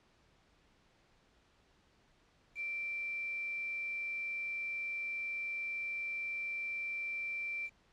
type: tone with quantisation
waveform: sine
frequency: 2349 Hz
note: D7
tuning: in tune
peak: -36 dBFS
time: 2.55-7.7 s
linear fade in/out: 50 ms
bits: 9
effects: pink hiss -69 dBFS RMS until 7.92 s + low-pass 5000 Hz 12 dB/octave